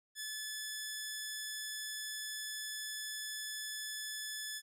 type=tone; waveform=10% pulse; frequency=1728 Hz; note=A6; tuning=32 cents flat; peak=-31 dBFS; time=0.15-4.62 s; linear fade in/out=50 ms; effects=none